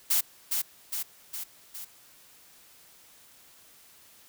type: noise with echo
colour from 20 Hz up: blue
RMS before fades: -24 dBFS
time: 0.1-0.21 s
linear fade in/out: 10 ms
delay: 410 ms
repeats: 4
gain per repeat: -4 dB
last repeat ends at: 1.85 s
effects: white hiss -56 dBFS RMS until 4.28 s